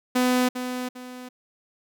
sawtooth tone with echo, 251 Hz, B3, 28 cents sharp, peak -15 dBFS, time 0.15-0.49 s, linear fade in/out 10 ms, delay 400 ms, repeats 2, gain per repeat -9 dB, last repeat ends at 1.29 s, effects none

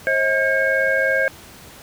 sine tone cluster, 535 / 638 / 1608 / 2199 Hz, C5 / D#5 / G6 / C#7, +38 / +43 / +44 / -14 cents, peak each -21 / -24 / -18 / -27 dBFS, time 0.07-1.28 s, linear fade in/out 0 ms, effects pink hiss -42 dBFS RMS until 1.82 s + high-pass 60 Hz 12 dB/octave

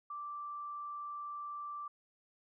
sine tone, 1172 Hz, D6, 4 cents flat, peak -40 dBFS, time 0.1-1.88 s, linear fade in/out 5 ms, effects none

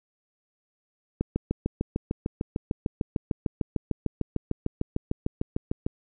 click train, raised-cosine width 3 ms, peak -13 dBFS, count 32, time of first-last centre 1.21-5.865 s, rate 6.66 Hz, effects none

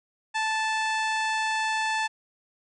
harmonic tone, 877 Hz, A5, 6 cents flat, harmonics 1 / 2 / 3 / 4 / 5 / 6 / 7 / 8 / 9 / 10, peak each -27 / -29 / -33 / -38 / -40 / -45 / -46 / -46 / -47 / -48 dBFS, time 0.34-2.08 s, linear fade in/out 20 ms, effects none

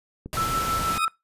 click train, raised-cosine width 3 ms, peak -22 dBFS, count 4, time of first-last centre 0.26-0.733 s, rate 6.34 Hz
pink noise, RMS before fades -30 dBFS, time 0.33-0.98 s, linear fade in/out 0 ms
sine tone with tremolo, 1326 Hz, E6, 10 cents sharp, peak -21 dBFS, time 0.37-1.08 s, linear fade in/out 0 ms, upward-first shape triangle, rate 6.2 Hz, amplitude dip 55%
20% pulse tone with exponential growth, 1244.5 Hz, D#6, in tune, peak -16 dBFS, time 0.78-1.05 s, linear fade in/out 5 ms, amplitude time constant 57 ms
effects noise-tail reverb RT60 0.2 s tail -22 dB re dry + resampled to 32000 Hz

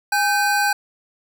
square tone pair together, 820 / 1545.7 Hz, G#5 / G6, -22 / -25 cents, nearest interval major seventh, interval 1097 cents, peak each -20 dBFS, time 0.12-0.73 s, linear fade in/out 5 ms, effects none

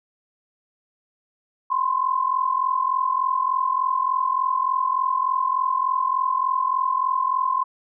sine tone pair together, 1020.6 / 1064 Hz, C6 / C6, -43 / +29 cents, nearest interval minor second, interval 72 cents, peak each -22 dBFS, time 1.7-7.64 s, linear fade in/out 10 ms, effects none

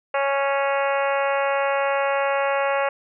harmonic tone with a mistuned harmonic, 277.2 Hz, C#4, in tune, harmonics 2 / 3 / 4 / 5 / 6 / 7 / 8 / 9 / 10, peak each -22 / -26 / -28 / -30 / -32 / -33 / -34 / -35 / -36 dBFS, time 0.14-2.89 s, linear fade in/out 5 ms, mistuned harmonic 8, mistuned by -16 cents, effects none

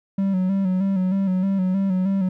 triangle tone with vibrato, 190 Hz, F#3, 46 cents sharp, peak -16 dBFS, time 0.18-2.29 s, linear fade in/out 5 ms, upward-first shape square, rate 3.2 Hz, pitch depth 47 cents each way, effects none

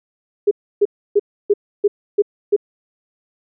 sine tone bursts, 409.6 Hz, G#4, 24 cents flat, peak -9 dBFS, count 7, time 0.47-2.564 s, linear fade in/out 10 ms, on 42 ms, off 300 ms, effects none

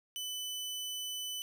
sawtooth tone, 3000 Hz, F#7, 23 cents sharp, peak -34 dBFS, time 0.16-1.42 s, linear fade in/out 0 ms, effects none

